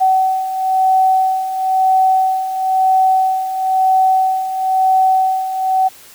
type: beating tone pair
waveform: sine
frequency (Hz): 756 / 757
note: F#5 / F#5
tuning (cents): +37 / +39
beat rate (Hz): 1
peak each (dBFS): -18 / -12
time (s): 0-5.89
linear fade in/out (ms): 20
effects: white hiss -41 dBFS RMS until 6.14 s